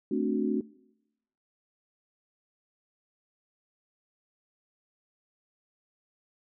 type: chord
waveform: sine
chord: D dominant seventh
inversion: second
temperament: equal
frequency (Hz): 220 / 261.6 / 293.7 / 370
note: A3 / C4 / D4 / F#4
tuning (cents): 0 / 0 / 0 / 0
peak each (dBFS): -31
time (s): 0.11-0.61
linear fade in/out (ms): 5
effects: noise-tail reverb RT60 0.9 s tail -22 dB re dry